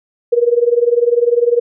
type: tone with tremolo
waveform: sine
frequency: 476.3 Hz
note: A#4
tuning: 37 cents sharp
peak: -6 dBFS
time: 0.32-1.6 s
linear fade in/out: 10 ms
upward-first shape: sine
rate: 20 Hz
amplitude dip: 85%
effects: none